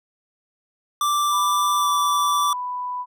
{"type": "tone with pitch glide", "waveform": "square", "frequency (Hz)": [1174.7, 1161.9], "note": ["D6", "D6"], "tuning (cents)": [0, -19], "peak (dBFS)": -19, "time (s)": [1.01, 2.53], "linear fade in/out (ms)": 2, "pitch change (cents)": -19, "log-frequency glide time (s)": [1.78, 1.87]}
{"type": "tone", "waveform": "sine", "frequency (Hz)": 992, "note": "B5", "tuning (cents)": 7, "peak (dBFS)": -25, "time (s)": [1.3, 3.06], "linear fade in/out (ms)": 50}
{"effects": []}